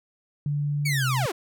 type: tone with pitch glide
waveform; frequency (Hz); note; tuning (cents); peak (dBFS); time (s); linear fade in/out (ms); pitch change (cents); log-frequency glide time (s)
sine; 145.6 to 129.71; D3 to C3; -15 to -15; -23; 0.46-1.26; 2; -200; 0.88-1.05
type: linear sweep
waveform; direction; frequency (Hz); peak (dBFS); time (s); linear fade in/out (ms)
sawtooth; down; 2317 to 305.3; -22; 0.85-1.32; 10
effects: none